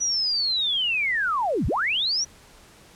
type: linear two-way sweep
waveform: sine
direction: down then up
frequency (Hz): 5920 to 37.93 to 5920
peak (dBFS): -21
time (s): 0-2.25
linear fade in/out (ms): 20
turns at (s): 1.67
effects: pink hiss -51 dBFS RMS until 2.95 s + low-pass 11000 Hz 12 dB/octave